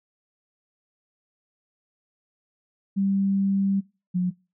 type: tone pair in turn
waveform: sine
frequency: 196 / 180.5 Hz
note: G3 / F#3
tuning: 0 / -43 cents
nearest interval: minor second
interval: 143 cents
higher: first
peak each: -20 dBFS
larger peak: neither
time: 2.96-3.81 / 4.14-4.31 s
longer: first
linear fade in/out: 20 ms
effects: noise-tail reverb RT60 0.3 s tail -23 dB re dry